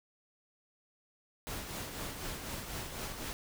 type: noise with tremolo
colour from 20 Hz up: pink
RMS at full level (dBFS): -39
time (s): 1.47-3.33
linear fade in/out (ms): 0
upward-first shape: triangle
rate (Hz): 4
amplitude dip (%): 50
effects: none

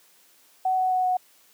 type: tone with pitch steps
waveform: sine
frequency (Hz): 749 / 744.3 / 739.5 / 734.9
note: F#5 / F#5 / F#5 / F#5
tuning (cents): +21 / +10 / -1 / -12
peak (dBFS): -20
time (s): 0.65-1.17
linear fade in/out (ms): 5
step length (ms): 130
effects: white hiss -58 dBFS RMS until 1.53 s + high-pass 200 Hz 12 dB/octave

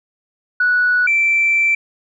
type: tone pair in turn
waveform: sine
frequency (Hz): 1473 / 2338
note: F#6 / D7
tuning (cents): -8 / -8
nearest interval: minor sixth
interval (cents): 800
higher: second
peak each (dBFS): -11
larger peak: neither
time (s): 0.6-1.07 / 1.07-1.75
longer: second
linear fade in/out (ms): 5
effects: tanh soft clip ceiling -7 dBFS

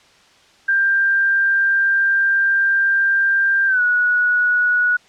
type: tone with pitch glide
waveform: sine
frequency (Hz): 1587 to 1463.7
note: G6 to F#6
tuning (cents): +21 to -19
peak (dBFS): -13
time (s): 0.68-4.97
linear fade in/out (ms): 10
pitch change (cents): -140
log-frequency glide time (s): 3.67-3.81
effects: white hiss -51 dBFS RMS until 5.08 s + low-pass 5000 Hz 12 dB/octave

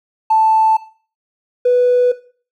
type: tone pair in turn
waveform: triangle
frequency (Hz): 880 / 493.9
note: A5 / B4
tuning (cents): 0 / 0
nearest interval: minor seventh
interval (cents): 1000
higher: first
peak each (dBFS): -5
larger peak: neither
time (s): 0.3-0.77 / 1.65-2.12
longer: neither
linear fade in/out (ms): 10
effects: noise-tail reverb RT60 0.4 s tail -19 dB re dry + tanh soft clip ceiling -7 dBFS

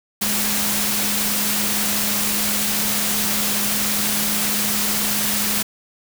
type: tone in noise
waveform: sine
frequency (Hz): 207.7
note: G#3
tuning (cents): 0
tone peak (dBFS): -28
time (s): 0.21-5.63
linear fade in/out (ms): 10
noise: white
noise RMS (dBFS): -21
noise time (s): 0.21-5.63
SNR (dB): -10
effects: none

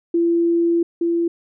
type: tone pair in turn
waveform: sine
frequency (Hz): 338.9 / 338.9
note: E4 / E4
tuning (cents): +48 / +48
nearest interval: unison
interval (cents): 0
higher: neither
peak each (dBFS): -14 / -16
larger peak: first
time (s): 0.14-0.83 / 1.01-1.28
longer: first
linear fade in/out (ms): 5
effects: none

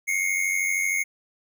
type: tone pair together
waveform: square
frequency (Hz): 2124 / 2217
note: C7 / C#7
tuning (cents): +25 / 0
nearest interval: minor second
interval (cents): 75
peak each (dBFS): -26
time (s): 0.07-1.04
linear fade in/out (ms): 20
effects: none

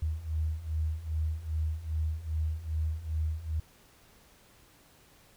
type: beating tone pair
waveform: sine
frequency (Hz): 77 / 79.5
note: D#2 / D#2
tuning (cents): -17 / +38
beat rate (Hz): 2.5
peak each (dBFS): -34 / -31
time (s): 0.02-3.6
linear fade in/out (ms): 5
effects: pink hiss -60 dBFS RMS until 5.36 s

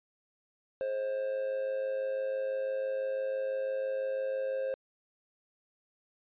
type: tone with amplitude modulation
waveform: triangle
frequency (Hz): 530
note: C5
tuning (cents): +22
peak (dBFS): -26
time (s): 0.81-4.74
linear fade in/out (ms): 0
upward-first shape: sine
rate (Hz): 106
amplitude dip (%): 55
effects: resampled to 8000 Hz

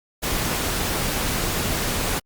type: noise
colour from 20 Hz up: pink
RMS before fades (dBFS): -24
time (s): 0.22-2.2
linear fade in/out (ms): 20
effects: Opus 48 kbps

